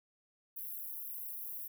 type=high-pass noise; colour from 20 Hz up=white; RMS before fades=-43 dBFS; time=0.56-1.68 s; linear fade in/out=10 ms; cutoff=11000 Hz; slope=96 dB/octave; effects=none